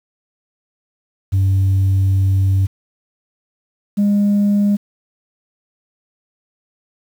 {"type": "tone pair in turn", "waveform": "sine", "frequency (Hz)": [96.2, 203.8], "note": ["G2", "G#3"], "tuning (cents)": [-32, -32], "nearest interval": "octave + minor second", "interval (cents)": 1300, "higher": "second", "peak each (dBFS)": -9, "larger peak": "neither", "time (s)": [[1.32, 2.67], [3.97, 4.77]], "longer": "first", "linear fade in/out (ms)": 20, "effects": ["tanh soft clip ceiling -10 dBFS", "7-bit"]}